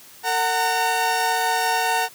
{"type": "tone cluster", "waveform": "30% pulse", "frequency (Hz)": [453.7, 743, 912, 2737], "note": ["A#4", "F#5", "A#5", "F7"], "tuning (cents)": [-47, 7, -38, -36], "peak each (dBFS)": [-27, -20, -20, -29], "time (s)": [0.23, 2.09], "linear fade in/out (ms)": 50, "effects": ["white hiss -46 dBFS RMS until 2.14 s", "high-pass 80 Hz 12 dB/octave"]}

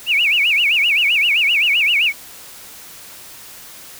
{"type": "tone with vibrato", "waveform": "sine", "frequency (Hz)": 2535, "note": "D#7", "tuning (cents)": 32, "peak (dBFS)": -12, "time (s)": [0.06, 2.13], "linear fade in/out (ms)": 50, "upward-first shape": "sine", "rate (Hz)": 7.7, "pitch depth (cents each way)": 250, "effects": ["white hiss -38 dBFS RMS until 3.99 s"]}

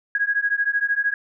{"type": "beating tone pair", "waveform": "sine", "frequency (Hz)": [1644, 1657], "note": ["G#6", "G#6"], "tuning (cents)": [-18, -4], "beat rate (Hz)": 13, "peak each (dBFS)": -22, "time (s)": [0.15, 1.14], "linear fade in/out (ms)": 2, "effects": []}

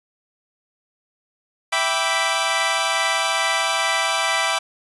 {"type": "chord", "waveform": "15% pulse", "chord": "E minor seventh", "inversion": "none", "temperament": "equal with one note detuned", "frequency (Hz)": [659.3, 784, 987.8, 1165.9], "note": ["E5", "G5", "B5", "D6"], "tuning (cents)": [0, 0, 0, -13], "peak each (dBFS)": -18, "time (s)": [1.72, 4.59], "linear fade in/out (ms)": 10, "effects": ["resampled to 24000 Hz", "8-bit"]}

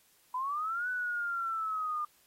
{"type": "linear two-way sweep", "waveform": "sine", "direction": "up then down", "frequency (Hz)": [987.8, 1500, 1203], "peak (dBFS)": -31, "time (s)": [0.34, 2.05], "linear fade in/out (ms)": 5, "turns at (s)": 0.89, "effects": ["white hiss -66 dBFS RMS until 2.26 s", "AAC 48 kbps"]}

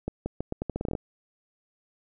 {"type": "accelerating click train", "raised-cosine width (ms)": 2, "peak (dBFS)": -16, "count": 13, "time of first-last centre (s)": [0.08, 0.952], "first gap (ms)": 180, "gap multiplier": 0.81, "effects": []}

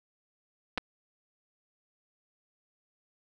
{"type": "clicks", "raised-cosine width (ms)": 0.3, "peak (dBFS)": [-15, -15], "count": 2, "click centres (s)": [0.776, 0.78], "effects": []}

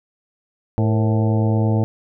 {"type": "harmonic tone with a mistuned harmonic", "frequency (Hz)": 109.2, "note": "A2", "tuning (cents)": -13, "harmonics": [1, 2, 3, 4, 5, 6, 7, 8], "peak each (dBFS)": [-16, -22, -26, -28, -30, -32, -33, -34], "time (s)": [0.78, 1.84], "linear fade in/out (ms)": 0, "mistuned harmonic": 4, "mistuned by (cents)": 90, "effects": []}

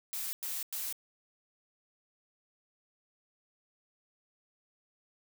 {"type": "noise bursts", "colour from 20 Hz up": "blue", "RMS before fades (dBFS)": -37, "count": 3, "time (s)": [0.13, 0.926], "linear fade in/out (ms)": 0, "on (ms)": 200, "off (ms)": 98, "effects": []}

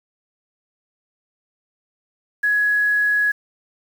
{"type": "tone with quantisation", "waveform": "sine", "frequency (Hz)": 1677, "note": "G#6", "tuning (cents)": 16, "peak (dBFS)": -15, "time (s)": [2.43, 3.32], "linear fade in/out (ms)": 10, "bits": 7, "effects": []}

